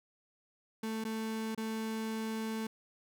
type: tone with dropouts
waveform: 35% pulse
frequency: 221.3 Hz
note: A3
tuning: 10 cents sharp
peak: -33 dBFS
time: 0.83-2.67 s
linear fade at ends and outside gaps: 5 ms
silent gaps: 1.041-1.049 / 1.549-1.576 s
effects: none